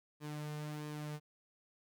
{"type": "tone with flanger", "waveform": "sawtooth", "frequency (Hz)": 150.3, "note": "D3", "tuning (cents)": 40, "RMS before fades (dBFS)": -43, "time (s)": [0.2, 1.2], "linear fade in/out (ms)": 50, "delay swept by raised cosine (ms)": [1.4, 3.1], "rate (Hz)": 1.5, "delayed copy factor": -0.5, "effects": []}